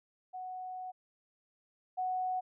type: tone pair in turn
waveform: sine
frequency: 740 / 740 Hz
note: F#5 / F#5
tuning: 0 / 0 cents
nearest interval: unison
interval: 0 cents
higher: neither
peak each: -39 / -31 dBFS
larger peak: second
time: 0.33-0.92 / 1.97-2.41 s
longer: first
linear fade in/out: 20 ms
effects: none